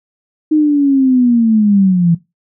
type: linear sweep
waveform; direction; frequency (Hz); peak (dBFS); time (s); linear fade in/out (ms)
sine; down; 311.1 to 164.81; -7; 0.51-2.15; 10
effects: noise-tail reverb RT60 0.2 s tail -17 dB re dry